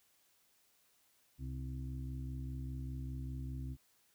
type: harmonic tone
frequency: 65 Hz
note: C2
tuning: 11 cents flat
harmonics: 1 / 2 / 4 / 5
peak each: -42 / -43 / -49 / -57 dBFS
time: 1.38-3.77 s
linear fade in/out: 50 ms
effects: white hiss -72 dBFS RMS until 4.14 s